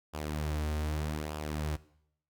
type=tone with flanger; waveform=sawtooth; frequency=76.1 Hz; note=D#2; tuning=38 cents flat; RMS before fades=-34 dBFS; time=0.13-1.77 s; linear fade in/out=20 ms; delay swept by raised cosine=0.48 to 6.18 ms; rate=0.82 Hz; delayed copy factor=-0.55; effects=noise-tail reverb RT60 0.7 s tail -19 dB re dry